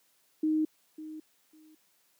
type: tone with echo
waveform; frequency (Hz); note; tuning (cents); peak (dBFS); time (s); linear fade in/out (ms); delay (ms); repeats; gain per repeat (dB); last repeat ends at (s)
sine; 311.1; D#4; 0; -24; 0.43-0.65; 5; 550; 2; -15; 1.75
effects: white hiss -69 dBFS RMS until 2.19 s + high-pass 150 Hz 12 dB/octave